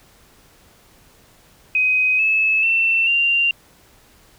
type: tone with pitch steps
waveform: sine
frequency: 2515 / 2599 / 2686 / 2776 Hz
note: D#7 / E7 / E7 / F7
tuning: +18 / -25 / +32 / -11 cents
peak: -14 dBFS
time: 1.75-3.51 s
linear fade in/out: 2 ms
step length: 440 ms
effects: pink hiss -52 dBFS RMS until 4.38 s